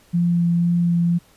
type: tone with vibrato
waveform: sine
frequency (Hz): 172.1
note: F3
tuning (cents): -25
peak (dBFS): -15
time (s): 0.13-1.19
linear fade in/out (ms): 20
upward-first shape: sine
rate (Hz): 2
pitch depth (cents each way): 10
effects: pink hiss -54 dBFS RMS until 1.36 s + resampled to 32000 Hz